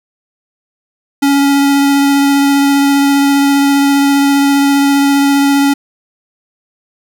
square tone with vibrato, 280 Hz, C#4, 18 cents sharp, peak -8 dBFS, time 1.22-5.74 s, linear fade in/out 10 ms, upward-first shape triangle, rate 15 Hz, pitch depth 11 cents each way, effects 8-bit

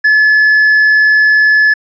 sine tone with tanh clipping, 1719 Hz, A6, 41 cents flat, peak -6 dBFS, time 0.04-1.74 s, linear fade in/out 10 ms, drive 2 dB, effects resampled to 16000 Hz

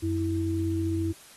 sine tone pair together, 92.01 / 327.9 Hz, F#2 / E4, -9 / -9 cents, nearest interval octave + minor seventh, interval 2200 cents, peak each -28 / -27 dBFS, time 0.02-1.13 s, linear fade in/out 20 ms, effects white hiss -51 dBFS RMS until 1.36 s + AAC 32 kbps

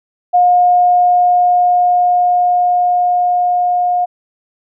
sine tone with level ramp, 715 Hz, F5, 41 cents sharp, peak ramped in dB -6 to -11 dBFS, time 0.33-4.06 s, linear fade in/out 20 ms, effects none

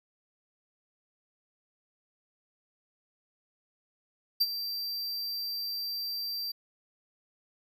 square tone with ADSR envelope, 4699 Hz, D8, in tune, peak -21 dBFS, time 4.4-6.52 s, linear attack 14 ms, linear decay 41 ms, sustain -12 dB, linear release 9 ms, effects none

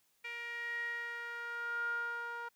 sawtooth tone with band-pass filter sweep, 472 Hz, A#4, 22 cents sharp, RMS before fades -40 dBFS, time 0.24-2.49 s, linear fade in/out 10 ms, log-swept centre 2200 to 1200 Hz, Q 9.6, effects white hiss -74 dBFS RMS until 2.55 s

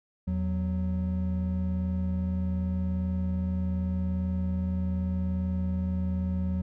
triangle tone pair together, 82.09 / 184.6 Hz, E2 / F#3, -7 / -4 cents, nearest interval octave + major second, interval 1403 cents, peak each -27 dBFS, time 0.27-6.62 s, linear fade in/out 10 ms, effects none

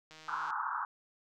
click train, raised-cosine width 0.2 ms, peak -35 dBFS, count 63, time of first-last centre 0.11-0.505 s, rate 157 Hz
white band-pass noise, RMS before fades -36 dBFS, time 0.28-0.85 s, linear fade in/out 2 ms, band 840 to 1500 Hz, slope 96 dB/octave
effects none

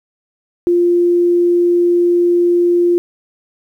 sine tone, 349 Hz, F4, 1 cent flat, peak -9 dBFS, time 0.67-2.98 s, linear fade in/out 0 ms, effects 8-bit

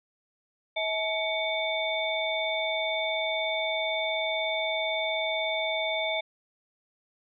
sine tone cluster, 642 / 859 / 2241 / 3561 Hz, E5 / A5 / C#7 / A7, -46 / -42 / +18 / +20 cents, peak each -30 / -36 / -31 / -33 dBFS, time 0.76-6.21 s, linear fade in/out 10 ms, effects none

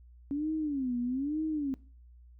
sine tone with vibrato, 276.1 Hz, C#4, 7 cents flat, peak -29 dBFS, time 0.31-1.74 s, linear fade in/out 0 ms, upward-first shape sine, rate 1.1 Hz, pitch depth 230 cents each way, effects noise-tail reverb RT60 0.4 s tail -21 dB re dry + added 60 Hz sine -52 dBFS peak until 2.39 s

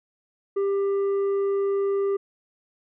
sine tone with tanh clipping, 396.3 Hz, G4, 19 cents sharp, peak -22 dBFS, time 0.56-2.17 s, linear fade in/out 10 ms, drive 5 dB, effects none

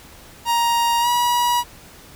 45% pulse tone with pitch glide, 938 to 966.6 Hz, A#5 to B5, +11 to -38 cents, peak -16 dBFS, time 0.45-1.64 s, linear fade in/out 50 ms, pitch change +51 cents, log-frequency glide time 1-1.08 s, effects pink hiss -44 dBFS RMS until 2.15 s

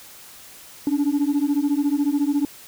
sine beating tone pair, 280.9 / 294.9 Hz, C#4 / D4, +23 / +7 cents, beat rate 14 Hz, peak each -19 dBFS, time 0.87-2.45 s, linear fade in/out 2 ms, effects tanh soft clip ceiling -15 dBFS + white hiss -44 dBFS RMS until 2.67 s

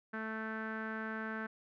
sawtooth tone with low-pass filter, 220 Hz, A3, in tune, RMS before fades -40 dBFS, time 0.13-1.47 s, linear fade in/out 10 ms, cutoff 1600 Hz, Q 6.6, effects none

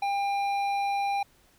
triangle tone with hard clipping, 800 Hz, G5, 35 cents sharp, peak -27 dBFS, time 0.02-1.23 s, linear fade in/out 5 ms, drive 13 dB, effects pink hiss -62 dBFS RMS until 1.58 s

